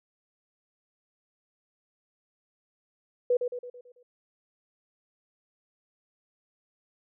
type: tone with echo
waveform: sine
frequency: 491.4 Hz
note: B4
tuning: 9 cents flat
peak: -20 dBFS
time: 3.3-3.37 s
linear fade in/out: 5 ms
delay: 110 ms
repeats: 6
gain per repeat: -6 dB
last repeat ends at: 4.03 s
effects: none